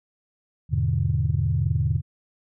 sine chord, E dominant seventh, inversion none, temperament equal with one note detuned, 82.41 / 103.83 / 123.47 / 147.94 Hz, E2 / G#2 / B2 / D3, 0 / 0 / 0 / +13 cents, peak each -25 dBFS, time 0.69-2.02 s, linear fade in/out 50 ms, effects tanh soft clip ceiling -10 dBFS

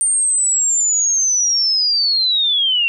sine linear sweep, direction down, 8870 to 2705 Hz, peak -13 dBFS, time 0.01-2.88 s, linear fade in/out 0 ms, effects none

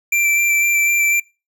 square tone with vibrato, 2349 Hz, D7, in tune, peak -14 dBFS, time 0.12-1.2 s, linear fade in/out 5 ms, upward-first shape square, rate 4 Hz, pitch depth 10 cents each way, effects noise-tail reverb RT60 0.3 s tail -25 dB re dry

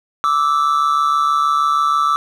triangle tone pair together, 1166.7 / 1313 Hz, D6 / E6, -12 / -7 cents, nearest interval major second, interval 205 cents, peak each -14 dBFS, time 0.24-2.16 s, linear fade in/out 0 ms, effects none

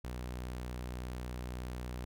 sawtooth tone, 61.74 Hz, B1, in tune, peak -35 dBFS, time 0.04-2.05 s, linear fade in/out 5 ms, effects none

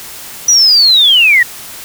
sine linear sweep, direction down, 5920 to 1843 Hz, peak -4 dBFS, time 0.48-1.43 s, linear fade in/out 5 ms, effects white hiss -29 dBFS RMS until 1.84 s

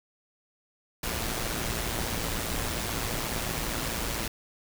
pink noise with amplitude modulation, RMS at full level -29 dBFS, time 1.03-4.28 s, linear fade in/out 5 ms, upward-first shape sine, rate 115 Hz, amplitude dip 50%, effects none

